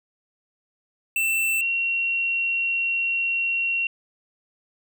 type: tone pair in turn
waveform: square / sine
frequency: 2679 / 2738 Hz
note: E7 / F7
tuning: +27 / -35 cents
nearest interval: unison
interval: 38 cents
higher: second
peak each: -21 dBFS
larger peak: neither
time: 1.16-1.61 / 1.61-3.87 s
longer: second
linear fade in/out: 2 ms
effects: none